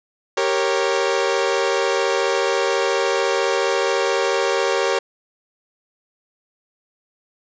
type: chord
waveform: sawtooth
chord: G diminished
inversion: none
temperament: equal with one note detuned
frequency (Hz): 392 / 466.2 / 550.5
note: G4 / Bb4 / Db5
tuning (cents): 0 / 0 / -12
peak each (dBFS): -18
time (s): 0.37-4.99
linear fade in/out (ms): 5
effects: resampled to 16000 Hz + 8-bit